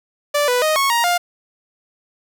sawtooth tone with pitch steps, 584 / 494.1 / 622 / 1101 / 939 / 704 Hz, D5 / B4 / D#5 / C#6 / A#5 / F5, -10 / +1 / -1 / -12 / +12 / +14 cents, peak -11 dBFS, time 0.34-1.18 s, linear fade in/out 10 ms, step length 140 ms, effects none

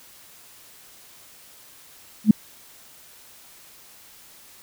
sine tone with exponential growth, 214.2 Hz, A3, 46 cents flat, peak -4 dBFS, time 2.24-2.31 s, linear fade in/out 5 ms, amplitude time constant 15 ms, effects white hiss -49 dBFS RMS until 4.62 s

